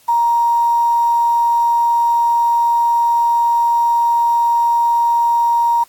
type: tone with quantisation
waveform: sine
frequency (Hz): 939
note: A#5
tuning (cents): +12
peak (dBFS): -11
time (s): 0.08-5.84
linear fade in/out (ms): 10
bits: 6
effects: white hiss -50 dBFS RMS until 5.88 s + AAC 64 kbps

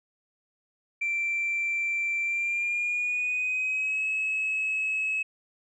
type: tone with pitch glide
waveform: sine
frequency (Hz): 2349 to 2576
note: D7 to E7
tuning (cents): 0 to -41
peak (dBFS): -24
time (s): 1.01-5.23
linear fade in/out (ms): 10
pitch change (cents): +159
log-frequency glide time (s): 2.22-4.05
effects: tanh soft clip ceiling -22 dBFS

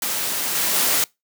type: noise with level steps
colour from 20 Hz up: white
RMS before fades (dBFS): -24 / -21 / -19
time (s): 0.02-1.04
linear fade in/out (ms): 2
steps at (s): 0.55 / 0.74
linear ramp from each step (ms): 2
effects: noise-tail reverb RT60 0.2 s tail -24 dB re dry + high-pass 150 Hz 12 dB/octave

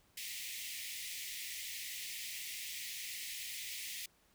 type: high-pass noise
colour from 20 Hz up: pink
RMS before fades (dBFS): -44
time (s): 0.17-4.06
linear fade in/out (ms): 5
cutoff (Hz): 1900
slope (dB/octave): 96
effects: pink hiss -70 dBFS RMS until 4.34 s

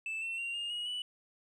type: tone with pitch steps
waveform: sine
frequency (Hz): 2637 / 2699 / 2762 / 2826 / 2892 / 2960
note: E7 / E7 / F7 / F7 / F#7 / F#7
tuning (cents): 0 / +40 / -20 / +20 / -40 / 0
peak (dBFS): -32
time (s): 0.06-1.02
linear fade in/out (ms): 2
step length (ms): 160
effects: tanh soft clip ceiling -34 dBFS

